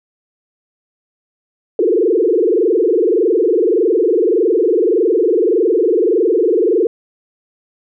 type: tone with frequency modulation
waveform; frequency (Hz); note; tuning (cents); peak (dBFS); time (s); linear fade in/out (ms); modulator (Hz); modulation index
sine; 403.7; G#4; -49; -10; 1.79-6.87; 2; 21.7; 3.3
effects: none